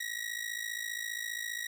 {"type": "ring-modulated tone", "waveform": "sawtooth", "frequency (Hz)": 1908, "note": "A#6", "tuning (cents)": 40, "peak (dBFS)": -29, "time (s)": [0, 1.67], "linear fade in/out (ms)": 5, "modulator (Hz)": 27.5, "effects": []}